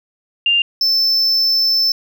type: tone pair in turn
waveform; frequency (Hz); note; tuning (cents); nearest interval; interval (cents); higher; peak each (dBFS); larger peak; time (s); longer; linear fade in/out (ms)
sine / triangle; 2796 / 5289; F7 / E8; +1 / +5; major seventh; 1104; second; -11; neither; 0.46-0.62 / 0.81-1.92; second; 2
effects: none